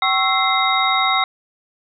sine tone cluster, 765 / 1094 / 1322 / 2084 / 3767 Hz, G5 / C#6 / E6 / C7 / A#7, -42 / -23 / +5 / -7 / +17 cents, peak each -21 dBFS, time 0.02-1.24 s, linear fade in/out 2 ms, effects none

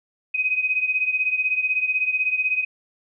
sine beating tone pair, 2511 / 2527 Hz, D#7 / D#7, +15 / +26 cents, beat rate 16 Hz, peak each -21 / -25 dBFS, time 0.34-2.65 s, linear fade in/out 10 ms, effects none

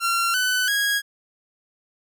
sawtooth tone with pitch steps, 1370 / 1502.7 / 1648.1 Hz, F6 / F#6 / G#6, -34 / +26 / -14 cents, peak -16 dBFS, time 0-1.02 s, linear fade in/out 50 ms, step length 340 ms, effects none

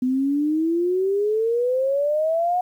sine exponential sweep, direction up, 250 to 733 Hz, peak -18 dBFS, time 0.02-2.61 s, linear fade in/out 5 ms, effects 9-bit

